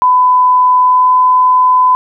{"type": "tone with pitch glide", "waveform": "sine", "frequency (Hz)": [1003, 1008.8], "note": ["B5", "B5"], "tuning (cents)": [26, 36], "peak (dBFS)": -5, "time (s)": [0.02, 1.95], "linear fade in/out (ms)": 0, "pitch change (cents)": 10, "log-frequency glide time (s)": [0.8, 1.12], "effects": []}